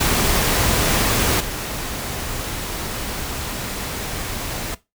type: noise with level steps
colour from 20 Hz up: pink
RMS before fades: -18 / -27 dBFS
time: 0-4.75 s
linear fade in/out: 10 ms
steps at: 1.4 s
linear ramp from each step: 5 ms
effects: noise-tail reverb RT60 0.2 s tail -17 dB re dry